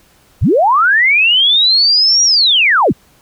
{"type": "linear two-way sweep", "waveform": "sine", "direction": "up then down", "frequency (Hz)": [41.42, 5770, 41.42], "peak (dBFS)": -7, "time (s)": [0.41, 2.93], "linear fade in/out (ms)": 20, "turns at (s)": 2.24, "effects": ["pink hiss -50 dBFS RMS until 3.21 s"]}